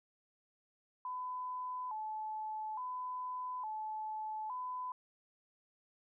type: tone with vibrato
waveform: sine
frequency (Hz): 932.3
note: A#5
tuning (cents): 0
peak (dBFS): -38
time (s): 1.05-4.92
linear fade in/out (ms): 2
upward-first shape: square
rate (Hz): 0.58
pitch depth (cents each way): 130
effects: none